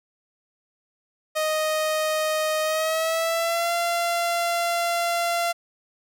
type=tone with pitch glide; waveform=sawtooth; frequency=622.3 to 686.5 Hz; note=D#5 to F5; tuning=0 to -30 cents; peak=-18 dBFS; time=1.35-5.53 s; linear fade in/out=20 ms; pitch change=+170 cents; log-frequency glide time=2.63-3.72 s; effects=none